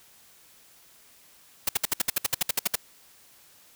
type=noise bursts; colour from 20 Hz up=white; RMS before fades=-23 dBFS; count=14; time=1.67-2.756 s; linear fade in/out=5 ms; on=20 ms; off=62 ms; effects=white hiss -56 dBFS RMS until 3.75 s